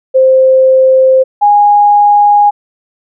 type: tone pair in turn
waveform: sine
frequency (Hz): 523.3 / 824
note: C5 / G#5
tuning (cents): 0 / -14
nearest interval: minor sixth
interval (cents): 786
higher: second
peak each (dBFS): -3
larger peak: neither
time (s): 0.14-1.24 / 1.41-2.51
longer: neither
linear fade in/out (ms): 20
effects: none